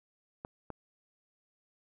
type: clicks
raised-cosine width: 1 ms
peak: -26 dBFS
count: 2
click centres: 0.449 / 0.703 s
effects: none